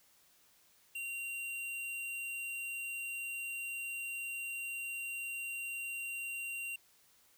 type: tone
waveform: square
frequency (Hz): 2762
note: F7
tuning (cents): -20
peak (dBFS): -39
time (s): 0.95-6.76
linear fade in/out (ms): 5
effects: white hiss -67 dBFS RMS until 7.37 s